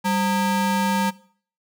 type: ring-modulated tone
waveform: square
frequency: 360 Hz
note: F#4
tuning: 47 cents flat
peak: -17 dBFS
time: 0.04-1.11 s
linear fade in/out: 20 ms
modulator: 556 Hz
effects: noise-tail reverb RT60 0.5 s tail -19 dB re dry